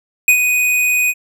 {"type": "tone with ADSR envelope", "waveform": "square", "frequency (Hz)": 2489, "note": "D#7", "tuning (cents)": 0, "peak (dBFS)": -6, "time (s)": [0.28, 1.14], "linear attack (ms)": 3, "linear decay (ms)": 80, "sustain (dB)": -7, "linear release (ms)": 45, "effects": []}